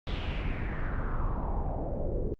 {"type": "noise with low-pass filter sweep", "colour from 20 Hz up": "brown", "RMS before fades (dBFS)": -31, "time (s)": [0.07, 2.34], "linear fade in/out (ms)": 0, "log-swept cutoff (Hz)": [3500, 420], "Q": 3.6, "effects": ["Opus 48 kbps"]}